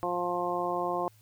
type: harmonic tone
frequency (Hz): 176.6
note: F3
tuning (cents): +20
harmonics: 1 / 2 / 3 / 4 / 5 / 6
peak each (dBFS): -43 / -34 / -35 / -33 / -36 / -34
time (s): 0.03-1.08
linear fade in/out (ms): 0
effects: added 108 Hz sine -58 dBFS peak until 1.21 s + white hiss -64 dBFS RMS until 1.21 s